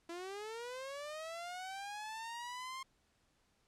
sawtooth linear sweep, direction up, 332.8 to 1067 Hz, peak -39 dBFS, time 0.09-2.83 s, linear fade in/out 5 ms, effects pink hiss -75 dBFS RMS until 3.67 s + low-pass 9000 Hz 12 dB/octave

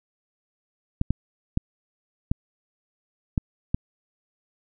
clicks, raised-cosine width 5 ms, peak -9 dBFS, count 6, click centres 1.014 / 1.106 / 1.574 / 2.315 / 3.378 / 3.745 s, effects none

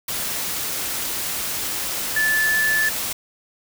sine tone in noise, 1742 Hz, A6, 18 cents flat, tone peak -17 dBFS, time 2.16-2.89 s, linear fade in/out 5 ms, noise white, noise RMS -26 dBFS, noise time 0.08-3.13 s, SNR +6 dB, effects none

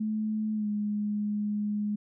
sine tone with pitch glide, 215.7 to 208.4 Hz, A3 to G#3, -34 to +6 cents, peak -27 dBFS, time 0-1.96 s, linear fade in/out 10 ms, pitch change -60 cents, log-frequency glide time 0.54-0.68 s, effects none

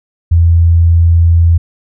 sine tone, 84.1 Hz, E2, 35 cents sharp, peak -4 dBFS, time 0.31-1.58 s, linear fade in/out 10 ms, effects none

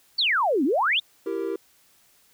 sine exponential two-way sweep, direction down then up, 4699 to 246.9 to 3798 Hz, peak -19 dBFS, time 0.18-1 s, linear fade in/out 10 ms, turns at 0.64 s
triangle chord, E diminished, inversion none, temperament equal with one note detuned, 334.4 / 392 / 466.2 Hz, E4 / G4 / Bb4, +25 / 0 / 0 cents, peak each -29 / -27 / -29 dBFS, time 1.26-1.56 s, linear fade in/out 5 ms
effects white hiss -60 dBFS RMS until 2.33 s

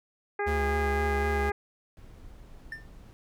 harmonic tone, 408.5 Hz, G#4, 29 cents flat, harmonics 1 / 2 / 3 / 4 / 5 / 6, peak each -30 / -32 / -39 / -35 / -38 / -47 dBFS, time 0.39-1.52 s, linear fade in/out 5 ms
square tone with vibrato, 72.7 Hz, D2, 17 cents flat, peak -29 dBFS, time 0.46-1.51 s, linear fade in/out 20 ms, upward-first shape sine, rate 3.9 Hz, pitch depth 48 cents each way
brown noise, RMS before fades -48 dBFS, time 1.97-3.13 s, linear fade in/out 0 ms
triangle tone with exponential decay, 1791 Hz, A6, 30 cents sharp, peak -30 dBFS, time 2.72-2.88 s, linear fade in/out 2 ms, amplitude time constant 34 ms
effects none

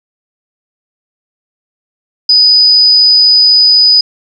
sine tone, 4978 Hz, D#8, in tune, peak -3 dBFS, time 2.29-4.01 s, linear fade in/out 5 ms, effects none

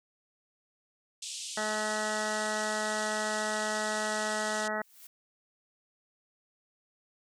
white band-pass noise, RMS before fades -40 dBFS, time 1.22-4.68 s, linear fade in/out 5 ms, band 2700 to 8800 Hz, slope 48 dB/octave
harmonic tone, 214.1 Hz, A3, 47 cents flat, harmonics 1 / 2 / 3 / 4 / 5 / 6 / 7 / 8 / 9, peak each -40 / -41 / -35 / -38 / -46 / -39 / -39 / -42 / -38 dBFS, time 1.57-4.82 s, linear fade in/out 5 ms
blue noise with exponential growth, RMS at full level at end -48 dBFS, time 4.56-5.07 s, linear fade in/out 5 ms, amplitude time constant 110 ms
effects none

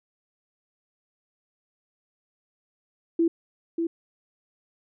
sine tone with echo, 333.3 Hz, E4, 19 cents sharp, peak -18 dBFS, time 3.19-3.28 s, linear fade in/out 5 ms, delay 590 ms, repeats 1, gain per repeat -5 dB, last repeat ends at 3.87 s, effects none

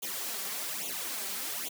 white noise with flanger, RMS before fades -36 dBFS, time 0.02-1.69 s, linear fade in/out 10 ms, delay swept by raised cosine 0.29 to 5.19 ms, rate 1.2 Hz, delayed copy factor +0.9, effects high-pass 200 Hz 12 dB/octave

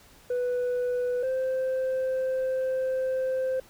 sine tone pair in turn, 493.9 / 520.4 Hz, B4 / C5, 0 / -9 cents, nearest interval minor second, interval 91 cents, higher second, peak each -22 dBFS, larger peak neither, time 0.3-1.23 / 1.23-3.6 s, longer second, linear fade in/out 5 ms, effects tanh soft clip ceiling -24 dBFS + pink hiss -55 dBFS RMS until 3.69 s

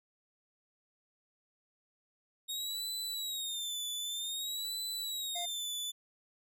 sawtooth tone with vibrato, 3729 Hz, A#7, in tune, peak -33 dBFS, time 2.48-5.92 s, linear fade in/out 20 ms, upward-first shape sine, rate 0.53 Hz, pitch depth 120 cents each way
square tone, 698.5 Hz, F5, in tune, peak -40 dBFS, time 5.35-5.46 s, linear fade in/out 10 ms
effects none

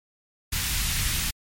pink band-stop noise, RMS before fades -26 dBFS, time 0.52-1.31 s, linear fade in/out 10 ms, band 120 to 1900 Hz, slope 12 dB/octave, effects MP3 64 kbps

